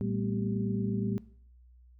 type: tone cluster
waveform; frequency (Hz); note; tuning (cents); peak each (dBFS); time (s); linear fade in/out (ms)
sine; 114.3 / 194.6 / 223.3 / 244.8 / 390.5; A#2 / G3 / A3 / B3 / G4; -34 / -12 / +26 / -15 / -7; -34 / -32 / -36 / -39 / -39; 0.01-1.18; 0
effects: noise-tail reverb RT60 0.6 s tail -20 dB re dry + added 61 Hz sine -54 dBFS peak until 1.99 s